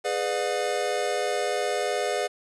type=chord; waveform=square; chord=G# diminished seventh; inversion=none; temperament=just; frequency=415.3 / 498.4 / 598 / 717.6 Hz; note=G#4 / B4 / D5 / F5; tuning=0 / +16 / +31 / +47 cents; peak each=-31 dBFS; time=0.04-2.28 s; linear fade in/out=20 ms; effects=resampled to 24000 Hz + 9-bit